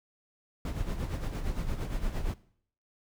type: noise with tremolo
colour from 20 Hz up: brown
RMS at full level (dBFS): -30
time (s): 0.65-2.34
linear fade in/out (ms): 2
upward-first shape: sine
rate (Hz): 8.7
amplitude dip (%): 60
effects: noise-tail reverb RT60 0.6 s tail -19 dB re dry